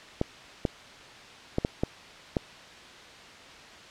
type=clicks; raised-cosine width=2 ms; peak=-11 dBFS; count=6; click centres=0.214 / 0.652 / 1.584 / 1.649 / 1.835 / 2.368 s; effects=white hiss -47 dBFS RMS until 3.9 s + low-pass 4000 Hz 12 dB/octave